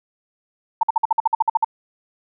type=tone bursts; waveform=sine; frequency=899 Hz; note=A5; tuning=37 cents sharp; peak=-12 dBFS; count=12; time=0.81-1.646 s; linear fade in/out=5 ms; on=22 ms; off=52 ms; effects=none